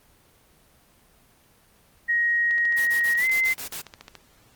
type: tone with pitch glide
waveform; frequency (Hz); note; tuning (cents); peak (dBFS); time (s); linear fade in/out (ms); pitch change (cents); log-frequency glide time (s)
sine; 1884 to 2066; A#6 to C7; +18 to -22; -19; 2.08-3.54; 20; +160; 3.17-3.26
type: click train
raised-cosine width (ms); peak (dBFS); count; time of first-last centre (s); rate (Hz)
0.2; -23; 24; 2.51-4.153; 14
type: noise bursts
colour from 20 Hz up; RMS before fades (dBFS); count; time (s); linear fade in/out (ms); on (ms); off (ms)
white; -34; 8; 2.76-3.822; 20; 110; 26
effects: pink hiss -58 dBFS RMS until 4.55 s + Opus 24 kbps